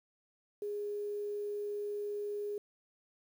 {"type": "tone with quantisation", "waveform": "sine", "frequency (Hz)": 412.6, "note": "G#4", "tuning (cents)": -11, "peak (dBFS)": -35, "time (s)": [0.62, 2.58], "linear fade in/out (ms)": 2, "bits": 10, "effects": []}